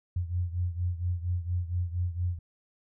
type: beating tone pair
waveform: sine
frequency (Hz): 87.31 / 91.61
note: F2 / F#2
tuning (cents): 0 / -17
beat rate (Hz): 4.3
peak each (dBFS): -29 / -33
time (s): 0.16-2.39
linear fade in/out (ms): 5
effects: none